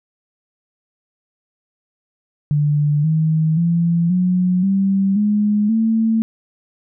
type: tone with pitch steps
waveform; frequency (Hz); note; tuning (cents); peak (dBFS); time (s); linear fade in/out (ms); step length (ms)
sine; 147.5 / 158.09 / 169.43 / 181.59 / 194.63 / 208.6 / 223.6; D3 / D#3 / E3 / F#3 / G3 / G#3 / A3; +8 / +28 / +48 / -32 / -12 / +8 / +28; -13; 2.51-6.22; 0; 530
effects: none

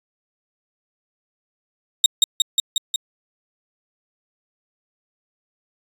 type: tone with echo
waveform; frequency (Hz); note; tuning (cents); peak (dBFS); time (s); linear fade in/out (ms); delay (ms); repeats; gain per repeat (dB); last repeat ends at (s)
30% pulse; 3729; A#7; 0; -6; 2.04-2.06; 2; 180; 5; -2; 2.96
effects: resampled to 32000 Hz

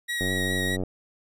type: tone with vibrato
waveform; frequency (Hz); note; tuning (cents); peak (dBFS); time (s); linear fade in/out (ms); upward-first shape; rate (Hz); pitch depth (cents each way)
30% pulse; 1900; A#6; +33; -24; 0.08-0.77; 20; sine; 4.9; 13
type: click train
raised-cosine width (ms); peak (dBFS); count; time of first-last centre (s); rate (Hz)
2; -17; 59; 0.21-0.836; 92.7
effects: resampled to 32000 Hz

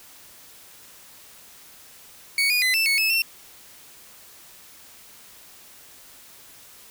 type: tone with pitch steps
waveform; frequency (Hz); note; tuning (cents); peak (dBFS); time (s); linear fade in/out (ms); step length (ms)
30% pulse; 2233 / 2454 / 2025 / 2656 / 2208 / 2600 / 2707; C#7 / D#7 / B6 / E7 / C#7 / E7 / E7; +12 / -25 / +43 / +12 / -7 / -24 / +45; -16; 2.38-3.22; 2; 120
effects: white hiss -48 dBFS RMS until 6.9 s

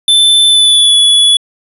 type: tone with pitch glide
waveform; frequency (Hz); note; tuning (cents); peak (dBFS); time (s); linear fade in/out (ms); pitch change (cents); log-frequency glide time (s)
square; 3528 to 3412; A7 to G#7; +4 to +46; -5; 0.08-1.37; 2; -58; 0.48-0.95
effects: resampled to 32000 Hz

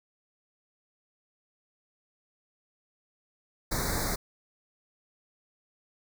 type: band-stop noise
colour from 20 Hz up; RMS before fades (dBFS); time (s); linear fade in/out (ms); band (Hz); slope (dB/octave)
pink; -30; 3.71-4.16; 10; 2200 to 3800; 96
effects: none

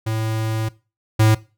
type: tone pair in turn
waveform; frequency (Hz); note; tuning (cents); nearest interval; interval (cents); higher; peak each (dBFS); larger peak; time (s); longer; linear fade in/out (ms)
square; 110.6 / 109.33; A2 / A2; +9 / -11; unison; 20; first; -21 / -12; second; 0.06-0.69 / 1.19-1.35; first; 10
effects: noise-tail reverb RT60 0.3 s tail -19 dB re dry

